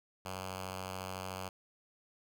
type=tone with notch filter; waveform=5% pulse; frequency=93.7 Hz; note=F#2; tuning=22 cents sharp; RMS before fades=-42 dBFS; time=0.25-1.49 s; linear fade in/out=5 ms; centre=320 Hz; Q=1.1; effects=none

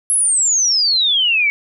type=exponential sweep; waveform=sine; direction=down; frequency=11080 to 2217 Hz; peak=-12 dBFS; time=0.1-1.5 s; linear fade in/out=0 ms; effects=none

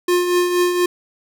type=tone with tremolo; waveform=square; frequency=355.3 Hz; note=F4; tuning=30 cents sharp; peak=-13 dBFS; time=0.08-0.86 s; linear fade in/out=5 ms; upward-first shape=triangle; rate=4.2 Hz; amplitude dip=55%; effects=none

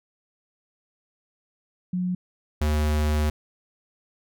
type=tone pair in turn; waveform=sine / square; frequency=181 / 75.62 Hz; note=F#3 / D#2; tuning=-38 / -49 cents; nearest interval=octave + minor third; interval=1511 cents; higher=first; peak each=-23 / -21 dBFS; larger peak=second; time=1.93-2.15 / 2.61-3.3 s; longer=second; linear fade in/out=5 ms; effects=none

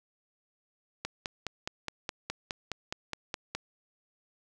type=click train; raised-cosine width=0.2 ms; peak=-16 dBFS; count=13; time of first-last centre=1.05-3.55 s; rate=4.8 Hz; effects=none

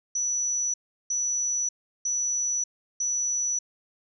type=tone bursts; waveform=sine; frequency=5920 Hz; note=F#8; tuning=in tune; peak=-24 dBFS; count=4; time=0.15-3.59 s; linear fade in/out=5 ms; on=590 ms; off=360 ms; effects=none

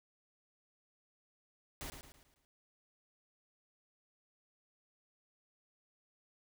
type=noise with echo; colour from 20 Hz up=pink; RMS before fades=-44 dBFS; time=1.81-1.9 s; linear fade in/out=0 ms; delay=110 ms; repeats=5; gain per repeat=-7 dB; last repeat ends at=2.45 s; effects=none

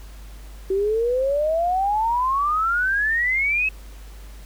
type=exponential sweep; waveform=sine; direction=up; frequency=376.7 to 2603 Hz; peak=-18 dBFS; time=0.7-3.69 s; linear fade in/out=5 ms; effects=added 50 Hz sine -37 dBFS peak until 4.45 s + pink hiss -49 dBFS RMS until 4.45 s

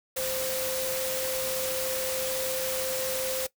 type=tone in noise; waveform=sine; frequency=521 Hz; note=C5; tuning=7 cents flat; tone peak=-31 dBFS; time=0.16-3.47 s; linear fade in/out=10 ms; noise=white; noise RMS=-32 dBFS; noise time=0.16-3.47 s; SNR=-2 dB; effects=noise-tail reverb RT60 0.1 s tail -19 dB re dry

